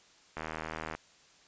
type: click train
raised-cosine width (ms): 0.5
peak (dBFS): -22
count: 47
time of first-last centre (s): 0.37-0.95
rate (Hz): 79.3
effects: white hiss -61 dBFS RMS until 1.47 s + resampled to 16000 Hz

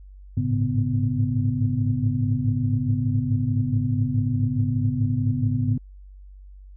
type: tone cluster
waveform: sine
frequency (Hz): 102.8 / 107.5 / 114.6 / 138.7 / 250.3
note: G#2 / A2 / A#2 / C#3 / B3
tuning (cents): -17 / -40 / -29 / +1 / +23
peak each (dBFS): -26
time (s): 0.37-5.78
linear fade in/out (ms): 5
effects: tanh soft clip ceiling -8 dBFS + added 48 Hz sine -41 dBFS peak until 6.76 s

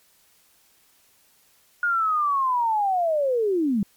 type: linear sweep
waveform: sine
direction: down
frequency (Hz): 1439 to 187.8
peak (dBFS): -19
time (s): 1.83-3.83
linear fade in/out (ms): 2
effects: white hiss -60 dBFS RMS until 3.96 s + MP3 96 kbps

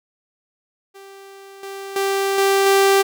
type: tone with level steps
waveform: sawtooth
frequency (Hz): 392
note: G4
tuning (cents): 0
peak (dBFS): -35 / -26 / -14 / -10 / -8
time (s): 0.94-3.03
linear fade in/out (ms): 20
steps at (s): 1.63 / 1.96 / 2.38 / 2.66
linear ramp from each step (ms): 2
effects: none

